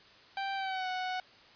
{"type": "tone with pitch glide", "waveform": "sawtooth", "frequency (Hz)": [783, 739.5], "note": ["G5", "F#5"], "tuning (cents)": [-2, -1], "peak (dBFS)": -29, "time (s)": [0.37, 1.2], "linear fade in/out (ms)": 2, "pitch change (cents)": -99, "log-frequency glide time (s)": [0.55, 0.88], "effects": ["white hiss -57 dBFS RMS until 1.55 s", "resampled to 11025 Hz"]}